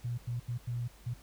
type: tone bursts at uneven times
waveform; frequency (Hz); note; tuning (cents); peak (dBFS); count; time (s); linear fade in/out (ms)
sine; 120.4; B2; -44; -32; 5; 0.04-0.18 / 0.27-0.4 / 0.48-0.58 / 0.67-0.88 / 1.06-1.14; 10
effects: added 50 Hz sine -56 dBFS peak until 1.22 s + pink hiss -59 dBFS RMS until 1.22 s